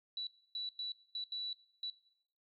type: tone bursts at uneven times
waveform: sine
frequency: 3944 Hz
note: B7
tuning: 3 cents flat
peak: -37 dBFS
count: 6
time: 0.17-0.27 / 0.55-0.69 / 0.79-0.92 / 1.15-1.24 / 1.32-1.53 / 1.83-1.9 s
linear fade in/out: 2 ms
effects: noise-tail reverb RT60 0.7 s tail -18 dB re dry